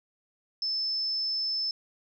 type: tone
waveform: sine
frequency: 5260 Hz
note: E8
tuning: 5 cents flat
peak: -27 dBFS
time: 0.62-1.71 s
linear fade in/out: 2 ms
effects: 11-bit